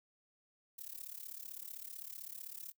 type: noise with amplitude modulation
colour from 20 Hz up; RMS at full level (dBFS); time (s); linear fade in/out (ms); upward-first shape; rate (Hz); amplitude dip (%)
violet; -44; 0.78-2.72; 10; sine; 35.7; 90
effects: noise-tail reverb RT60 0.1 s tail -21 dB re dry